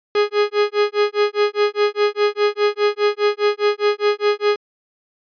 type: tone with tremolo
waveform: 45% pulse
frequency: 414.9 Hz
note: G#4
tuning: 2 cents flat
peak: -12 dBFS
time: 0.15-4.56 s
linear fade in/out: 2 ms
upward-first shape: sine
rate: 4.9 Hz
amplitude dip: 100%
effects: resampled to 11025 Hz